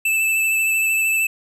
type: tone with vibrato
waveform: square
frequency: 2637 Hz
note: E7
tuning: in tune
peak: -17 dBFS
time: 0.05-1.27 s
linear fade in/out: 5 ms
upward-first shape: triangle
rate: 13 Hz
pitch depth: 21 cents each way
effects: none